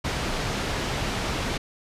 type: low-pass noise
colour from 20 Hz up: pink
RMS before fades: -28 dBFS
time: 0.04-1.58 s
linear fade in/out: 10 ms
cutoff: 5200 Hz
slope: 12 dB/octave
effects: resampled to 32000 Hz